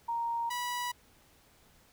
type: tone pair in turn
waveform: sine / sawtooth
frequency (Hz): 932.3 / 977.7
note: A#5 / B5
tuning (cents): 0 / -18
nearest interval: minor second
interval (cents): 82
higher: second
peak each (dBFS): -30 / -29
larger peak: second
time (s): 0.08-0.5 / 0.5-0.92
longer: neither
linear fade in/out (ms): 10
effects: pink hiss -63 dBFS RMS until 1.92 s